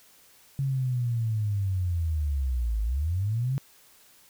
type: linear two-way sweep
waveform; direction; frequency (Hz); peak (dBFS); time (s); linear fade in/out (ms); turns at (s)
sine; down then up; 138.59 to 51.91 to 138.59; -24; 0.59-3.58; 0; 2.82
effects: white hiss -57 dBFS RMS until 4.29 s